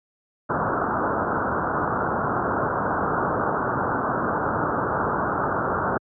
white low-pass noise, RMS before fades -24 dBFS, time 0.49-5.98 s, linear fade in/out 10 ms, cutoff 1500 Hz, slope 96 dB/octave, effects high-pass 80 Hz 12 dB/octave

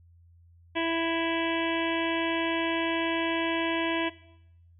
harmonic tone, 330.7 Hz, E4, 6 cents sharp, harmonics 1 / 2 / 3 / 5 / 6 / 7 / 8 / 9 / 10, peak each -29 / -32 / -34 / -36 / -37 / -37 / -38 / -39 / -39 dBFS, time 0.75-4.1 s, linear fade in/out 20 ms, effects noise-tail reverb RT60 0.8 s tail -19 dB re dry + added 85 Hz sine -54 dBFS peak until 4.79 s

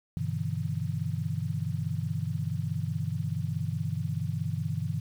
sine chord, E minor seventh, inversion first, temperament just, 98.89 / 123.61 / 148.33 / 164.81 Hz, G2 / B2 / D3 / E3, +16 / +2 / +18 / 0 cents, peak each -34 dBFS, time 0.17-5 s, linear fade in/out 0 ms, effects 9-bit

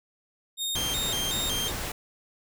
sawtooth tone with vibrato, 3428 Hz, A7, 46 cents flat, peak -25 dBFS, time 0.57-1.72 s, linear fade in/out 50 ms, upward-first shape square, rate 2.7 Hz, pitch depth 130 cents each way
pink noise, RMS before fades -33 dBFS, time 0.75-1.92 s, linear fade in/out 5 ms
effects none

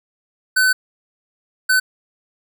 square tone bursts at uneven times, 1514 Hz, F#6, 39 cents sharp, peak -13 dBFS, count 2, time 0.56-0.73 / 1.69-1.8 s, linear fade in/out 10 ms, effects none

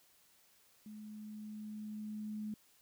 sine tone with level ramp, 212.8 Hz, G#3, 42 cents sharp, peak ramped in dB -47 to -38 dBFS, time 0.86-2.54 s, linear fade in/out 2 ms, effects white hiss -68 dBFS RMS until 2.81 s

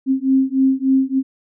sine beating tone pair, 264.2 / 267.6 Hz, C4 / C4, +17 / +39 cents, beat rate 3.4 Hz, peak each -16 dBFS, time 0.06-1.23 s, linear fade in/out 50 ms, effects none

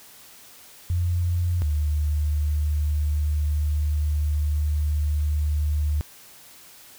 sine tone pair in turn, 87.31 / 74.88 Hz, F2 / D2, 0 / +34 cents, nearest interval minor third, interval 266 cents, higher first, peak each -20 dBFS, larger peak neither, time 0.9-1.62 / 1.62-6.01 s, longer second, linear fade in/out 0 ms, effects white hiss -48 dBFS RMS until 6.98 s

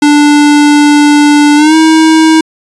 square tone with pitch glide, 293.7 to 318.4 Hz, D4 to D#4, 0 to +40 cents, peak -3 dBFS, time 0.02-2.41 s, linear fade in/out 5 ms, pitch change +140 cents, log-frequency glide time 1.56-1.75 s, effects resampled to 22050 Hz

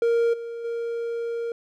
triangle tone with level steps, 466.2 Hz, A#4, in tune, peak -16 / -29 / -24 dBFS, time 0.02-1.52 s, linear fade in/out 2 ms, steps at 0.33 / 0.64 s, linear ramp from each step 10 ms, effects none

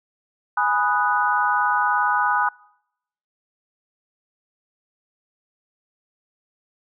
sine chord, G# minor seventh, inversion none, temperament equal, 830.6 / 987.8 / 1244.5 / 1480 Hz, G#5 / B5 / D#6 / F#6, 0 / 0 / 0 / 0 cents, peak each -23 dBFS, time 0.57-2.49 s, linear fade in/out 5 ms, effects noise-tail reverb RT60 0.8 s tail -25 dB re dry

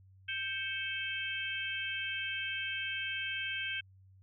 harmonic tone with a mistuned harmonic, 523.3 Hz, C5, in tune, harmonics 3 / 4 / 5 / 6, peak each -39 / -42 / -39 / -40 dBFS, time 0.28-3.81 s, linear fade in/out 10 ms, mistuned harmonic 4, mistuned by +110 cents, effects added 95 Hz sine -57 dBFS peak until 4.22 s

